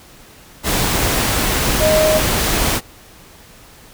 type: tone in noise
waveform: sine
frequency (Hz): 622.3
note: D#5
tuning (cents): 0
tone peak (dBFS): -12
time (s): 1.79-2.21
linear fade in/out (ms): 50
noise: pink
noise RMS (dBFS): -17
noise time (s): 0.63-2.81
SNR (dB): +2
effects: pink hiss -43 dBFS RMS until 3.93 s